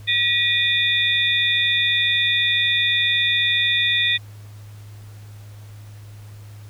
sine tone cluster, 1922 / 2456 / 3476 / 3656 Hz, B6 / D#7 / A7 / A#7, -48 / -23 / -22 / -34 cents, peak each -22 dBFS, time 0.07-4.18 s, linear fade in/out 20 ms, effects added 104 Hz sine -37 dBFS peak until 6.69 s + pink hiss -51 dBFS RMS until 6.69 s

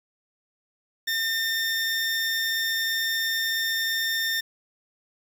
20% pulse tone, 1809 Hz, A6, 48 cents sharp, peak -19 dBFS, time 1.07-4.41 s, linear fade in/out 10 ms, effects 8-bit

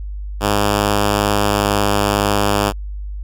5% pulse tone with pitch glide, 102.5 to 101.85 Hz, G#2 to G#2, -22 to -33 cents, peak -3 dBFS, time 0.4-2.73 s, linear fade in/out 50 ms, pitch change -11 cents, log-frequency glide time 1.48-1.66 s, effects added 50 Hz sine -24 dBFS peak until 3.23 s

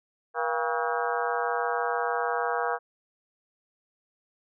harmonic tone with a mistuned harmonic, 160.2 Hz, E3, 49 cents flat, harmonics 3 / 4 / 5 / 6 / 7 / 8 / 9 / 10, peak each -31 / -32 / -33 / -34 / -34 / -35 / -36 / -36 dBFS, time 0.34-2.79 s, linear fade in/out 50 ms, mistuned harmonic 4, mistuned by +140 cents, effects none

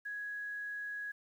sine tone with quantisation, 1667 Hz, G#6, 6 cents sharp, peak -38 dBFS, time 0.05-1.12 s, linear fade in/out 10 ms, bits 11, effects none

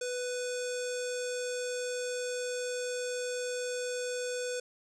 square tone with low-pass filter, 496.2 Hz, B4, 8 cents sharp, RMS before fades -35 dBFS, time 0.01-4.6 s, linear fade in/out 5 ms, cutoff 7600 Hz, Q 4, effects none

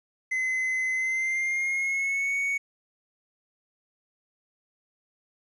triangle tone with pitch glide, 2043 to 2228 Hz, C7 to C#7, -42 to +8 cents, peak -23 dBFS, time 0.31-2.58 s, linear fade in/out 10 ms, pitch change +150 cents, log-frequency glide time 0.94-2.35 s, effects resampled to 24000 Hz + 10-bit

